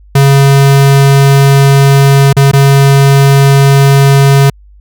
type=tone with dropouts; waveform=square; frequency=138.4 Hz; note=C#3; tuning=2 cents flat; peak=-3 dBFS; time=0.15-4.5 s; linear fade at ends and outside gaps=5 ms; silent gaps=2.329-2.366 / 2.515-2.533 s; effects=added 50 Hz sine -35 dBFS peak until 4.8 s